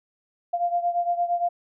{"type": "beating tone pair", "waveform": "sine", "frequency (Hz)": [695, 703.7], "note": ["F5", "F5"], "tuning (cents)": [-9, 13], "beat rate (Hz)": 8.7, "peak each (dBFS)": [-23, -27], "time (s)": [0.53, 1.49], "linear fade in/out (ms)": 10, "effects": []}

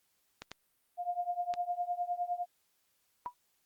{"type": "clicks", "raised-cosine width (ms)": 0.2, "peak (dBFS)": -24, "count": 3, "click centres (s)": [0.42, 0.516, 1.539]}
{"type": "tone with tremolo", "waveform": "sine", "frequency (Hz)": 707, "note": "F5", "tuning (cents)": 21, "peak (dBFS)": -28, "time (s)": [0.97, 2.46], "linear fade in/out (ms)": 50, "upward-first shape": "triangle", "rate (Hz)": 9.8, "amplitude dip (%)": 95}
{"type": "tone with exponential decay", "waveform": "sine", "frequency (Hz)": 979, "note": "B5", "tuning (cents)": -15, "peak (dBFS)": -30, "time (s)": [3.26, 3.34], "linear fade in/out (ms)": 0, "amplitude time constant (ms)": 16}
{"effects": ["white hiss -75 dBFS RMS until 3.65 s", "Opus 48 kbps"]}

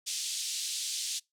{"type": "band-pass noise", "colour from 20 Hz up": "pink", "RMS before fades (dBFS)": -35, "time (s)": [0.06, 1.2], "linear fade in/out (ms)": 20, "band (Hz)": [3500, 9200], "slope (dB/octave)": 24, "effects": ["noise-tail reverb RT60 0.2 s tail -25 dB re dry"]}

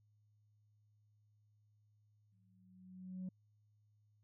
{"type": "tone with exponential growth", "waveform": "sine", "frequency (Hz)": 185, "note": "F#3", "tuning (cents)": 0, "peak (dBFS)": -38, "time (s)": [2.32, 3.29], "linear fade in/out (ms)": 5, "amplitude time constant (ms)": 210, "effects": ["tanh soft clip ceiling -39 dBFS", "added 105 Hz sine -70 dBFS peak until 4.23 s"]}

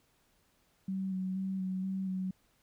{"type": "tone with vibrato", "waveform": "sine", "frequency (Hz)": 189, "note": "F#3", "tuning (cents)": 37, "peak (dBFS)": -32, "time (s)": [0.88, 2.31], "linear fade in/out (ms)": 5, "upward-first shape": "square", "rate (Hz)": 2.1, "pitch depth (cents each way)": 18, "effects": ["pink hiss -71 dBFS RMS until 2.62 s"]}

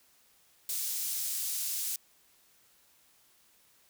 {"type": "high-pass noise", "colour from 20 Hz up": "pink", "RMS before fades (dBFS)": -34, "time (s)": [0.69, 1.96], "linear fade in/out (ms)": 2, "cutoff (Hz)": 6900, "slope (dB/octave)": 12, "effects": ["white hiss -65 dBFS RMS until 3.89 s"]}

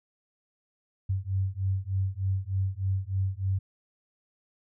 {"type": "beating tone pair", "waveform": "sine", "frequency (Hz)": [94.3, 97.6], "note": ["F#2", "G2"], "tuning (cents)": [33, -7], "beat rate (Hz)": 3.3, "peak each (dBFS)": -29, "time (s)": [1.09, 3.59], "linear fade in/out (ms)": 10, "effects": []}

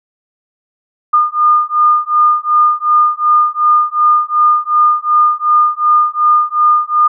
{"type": "beating tone pair", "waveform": "sine", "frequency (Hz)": [1214, 1216.7], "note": ["D#6", "D#6"], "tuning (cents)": [-43, -39], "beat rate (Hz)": 2.7, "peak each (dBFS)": -11, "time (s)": [1.13, 7.08], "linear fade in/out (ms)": 10, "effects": []}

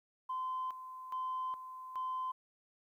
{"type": "tone with tremolo", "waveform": "sine", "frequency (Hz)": 1030, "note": "C6", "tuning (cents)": -28, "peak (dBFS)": -34, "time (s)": [0.29, 2.32], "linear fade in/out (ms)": 10, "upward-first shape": "square", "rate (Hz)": 1.2, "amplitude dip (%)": 70, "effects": ["tanh soft clip ceiling -31 dBFS", "12-bit"]}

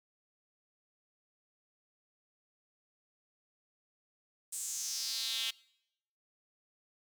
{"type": "tone with high-pass filter sweep", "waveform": "square", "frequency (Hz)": 121.8, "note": "B2", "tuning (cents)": -24, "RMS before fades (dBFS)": -37, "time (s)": [4.52, 5.51], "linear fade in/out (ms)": 10, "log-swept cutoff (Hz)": [8400, 3100], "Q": 4, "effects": ["noise-tail reverb RT60 0.8 s tail -24 dB re dry"]}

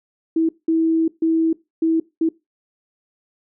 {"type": "tone bursts at uneven times", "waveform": "sine", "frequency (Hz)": 325, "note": "E4", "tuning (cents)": -24, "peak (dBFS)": -14, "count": 5, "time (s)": [[0.36, 0.49], [0.68, 1.08], [1.22, 1.53], [1.82, 2], [2.21, 2.29]], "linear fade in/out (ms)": 5, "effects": ["noise-tail reverb RT60 0.2 s tail -19 dB re dry"]}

